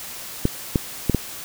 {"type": "clicks", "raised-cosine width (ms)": 3, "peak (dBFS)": -4, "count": 4, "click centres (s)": [0.454, 0.758, 1.097, 1.147], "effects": ["white hiss -35 dBFS RMS until 1.44 s"]}